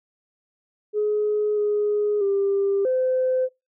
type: tone with pitch steps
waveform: sine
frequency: 420.9 / 416.4 / 396.7 / 514 Hz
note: G#4 / G#4 / G4 / C5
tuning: +23 / +5 / +21 / -31 cents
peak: -18 dBFS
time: 0.93-3.49 s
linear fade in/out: 50 ms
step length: 640 ms
effects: noise-tail reverb RT60 0.2 s tail -21 dB re dry + tanh soft clip ceiling -14 dBFS